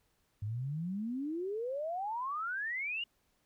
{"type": "exponential sweep", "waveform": "sine", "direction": "up", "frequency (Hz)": [99.5, 2902], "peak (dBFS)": -34, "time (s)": [0.42, 3.04], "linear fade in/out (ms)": 5, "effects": ["pink hiss -75 dBFS RMS until 3.45 s"]}